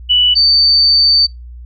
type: tone pair in turn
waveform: sine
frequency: 2960 / 4573 Hz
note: F#7 / D8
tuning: 0 / -47 cents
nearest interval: minor sixth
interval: 753 cents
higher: second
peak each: -7 dBFS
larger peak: neither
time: 0.09-0.35 / 0.35-1.27 s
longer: second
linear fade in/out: 20 ms
effects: noise-tail reverb RT60 0.2 s tail -23 dB re dry + added 60 Hz sine -29 dBFS peak until 1.65 s